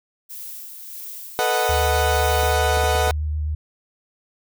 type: noise with tremolo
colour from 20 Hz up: violet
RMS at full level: -34 dBFS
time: 0.29-2.55 s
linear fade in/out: 20 ms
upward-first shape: sine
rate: 1.6 Hz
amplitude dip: 40%
type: chord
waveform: 30% pulse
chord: B dominant seventh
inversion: third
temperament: equal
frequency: 440 / 493.9 / 622.3 / 740 Hz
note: A4 / B4 / D#5 / F#5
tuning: 0 / 0 / 0 / 0 cents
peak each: -23 / -22 / -23 / -19 dBFS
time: 1.39-3.11 s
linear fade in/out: 0 ms
type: tone with vibrato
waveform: sine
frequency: 76 Hz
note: D#2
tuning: 40 cents flat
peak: -21 dBFS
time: 1.69-3.55 s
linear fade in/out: 5 ms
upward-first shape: sine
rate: 7.9 Hz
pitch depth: 20 cents each way
type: clicks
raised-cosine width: 2 ms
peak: -22 dBFS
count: 5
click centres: 2.433 / 2.772 / 2.837 / 2.953 / 3.075 s
effects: none